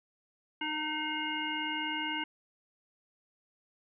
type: harmonic tone with a mistuned harmonic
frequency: 306 Hz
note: D#4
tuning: 29 cents flat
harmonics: 1 / 3 / 5 / 7 / 9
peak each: -39 / -38 / -40 / -38 / -37 dBFS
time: 0.61-2.24 s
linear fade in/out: 5 ms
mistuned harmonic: 9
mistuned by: +56 cents
effects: none